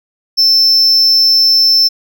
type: tone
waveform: triangle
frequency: 5320 Hz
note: E8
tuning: 15 cents sharp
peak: -5 dBFS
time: 0.37-1.89 s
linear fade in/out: 20 ms
effects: none